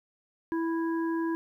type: harmonic tone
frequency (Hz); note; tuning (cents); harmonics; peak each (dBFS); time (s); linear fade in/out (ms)
329.6; E4; 0; 1 / 3 / 5; -27 / -37 / -41; 0.52-1.35; 0
effects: 11-bit